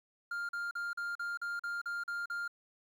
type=tone bursts; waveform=triangle; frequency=1401 Hz; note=F6; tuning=5 cents sharp; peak=-33 dBFS; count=10; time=0.31-2.479 s; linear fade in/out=5 ms; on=180 ms; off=41 ms; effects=11-bit